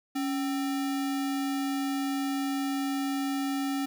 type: tone with sample-and-hold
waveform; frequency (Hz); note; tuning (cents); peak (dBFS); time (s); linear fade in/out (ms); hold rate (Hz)
sine; 277.2; C#4; 0; -27; 0.15-3.86; 10; 1050
effects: none